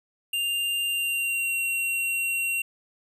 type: tone with pitch glide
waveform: square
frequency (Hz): 2794 to 2743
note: F7 to F7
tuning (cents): 0 to -32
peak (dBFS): -25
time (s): 0.33-2.62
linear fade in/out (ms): 5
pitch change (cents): -32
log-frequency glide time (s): 0.86-1.55
effects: none